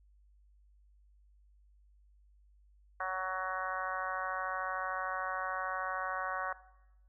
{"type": "harmonic tone", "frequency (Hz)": 186.7, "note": "F#3", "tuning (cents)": 16, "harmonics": [3, 4, 5, 6, 7, 8, 9, 10], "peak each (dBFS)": [-44, -40, -46, -38, -45, -40, -46, -46], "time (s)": [3, 6.53], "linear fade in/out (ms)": 5, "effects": ["noise-tail reverb RT60 0.9 s tail -17 dB re dry", "added 50 Hz sine -61 dBFS peak until 7.08 s"]}